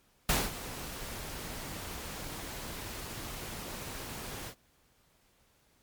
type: noise with ADSR envelope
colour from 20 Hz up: pink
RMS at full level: -26 dBFS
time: 0.29-4.55 s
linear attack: 3 ms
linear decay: 210 ms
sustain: -15 dB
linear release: 78 ms
effects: pink hiss -68 dBFS RMS until 5.82 s + MP3 96 kbps